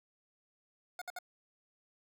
25% pulse tone bursts, 721 Hz, F#5, 45 cents flat, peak -36 dBFS, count 3, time 0.99-1.188 s, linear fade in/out 2 ms, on 26 ms, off 60 ms, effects none

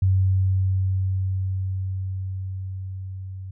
sine tone with level ramp, 94.7 Hz, F#2, 41 cents sharp, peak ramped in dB -15 to -32 dBFS, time 0.02-3.51 s, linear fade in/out 5 ms, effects none

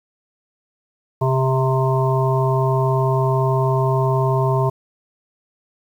harmonic tone with a mistuned harmonic, 131.2 Hz, C3, 5 cents sharp, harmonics 1 / 3 / 5 / 7 / 8, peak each -17 / -22 / -24 / -25 / -26 dBFS, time 1.21-4.7 s, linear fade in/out 10 ms, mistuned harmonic 3, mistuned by +17 cents, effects 8-bit

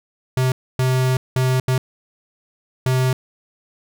square tone bursts at uneven times, 129.1 Hz, C3, 23 cents flat, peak -16 dBFS, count 5, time 0.37-0.52 / 0.79-1.17 / 1.36-1.6 / 1.68-1.78 / 2.86-3.13 s, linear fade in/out 2 ms, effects none

